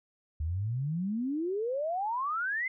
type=exponential sweep; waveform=sine; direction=up; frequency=73.42 to 2105 Hz; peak=-29 dBFS; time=0.4-2.68 s; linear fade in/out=5 ms; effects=none